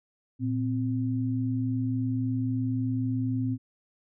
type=tone pair together; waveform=sine; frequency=115.4 / 259.1 Hz; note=A#2 / C4; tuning=-17 / -17 cents; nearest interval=octave + major second; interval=1400 cents; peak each=-28 dBFS; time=0.39-3.58 s; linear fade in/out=50 ms; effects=none